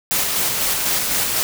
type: noise with tremolo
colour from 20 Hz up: white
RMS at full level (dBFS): -19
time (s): 0.11-1.43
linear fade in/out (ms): 0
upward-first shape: square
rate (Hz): 4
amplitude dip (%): 25
effects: none